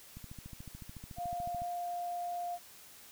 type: click train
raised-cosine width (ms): 5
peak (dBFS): -34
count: 21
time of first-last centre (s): 0.17-1.619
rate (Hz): 13.8
type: tone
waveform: sine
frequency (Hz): 702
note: F5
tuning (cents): +9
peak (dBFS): -35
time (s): 1.16-2.59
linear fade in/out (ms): 50
effects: white hiss -55 dBFS RMS until 3.11 s